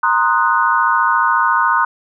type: chord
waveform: sine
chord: C half-diminished seventh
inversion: third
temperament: equal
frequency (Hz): 932.3 / 1046.5 / 1244.5 / 1480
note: Bb5 / C6 / Eb6 / Gb6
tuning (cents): 0 / 0 / 0 / 0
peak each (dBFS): -17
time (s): 0.03-1.85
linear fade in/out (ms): 5
effects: none